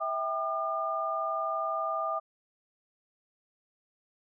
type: tone cluster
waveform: sine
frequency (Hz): 652 / 784 / 1207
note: E5 / G5 / D6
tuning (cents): -19 / 0 / +47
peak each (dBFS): -33 / -37 / -31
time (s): 0-2.2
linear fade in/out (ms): 20
effects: none